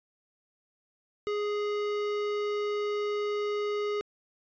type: tone with hard clipping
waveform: sine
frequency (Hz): 415.3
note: G#4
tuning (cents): 0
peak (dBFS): -30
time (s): 1.27-4.01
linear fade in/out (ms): 0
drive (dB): 16
effects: resampled to 16000 Hz